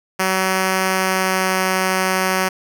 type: tone with pitch glide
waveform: 5% pulse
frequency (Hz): 188.6 to 187.51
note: F#3 to F#3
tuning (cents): +33 to +23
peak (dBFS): -5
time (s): 0.19-2.49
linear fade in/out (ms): 10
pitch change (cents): -10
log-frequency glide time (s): 0.91-1.58
effects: none